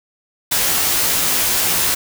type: noise with comb filter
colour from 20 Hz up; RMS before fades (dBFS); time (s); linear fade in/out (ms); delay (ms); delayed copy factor
white; -17; 0.51-1.95; 10; 15; -0.8
effects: none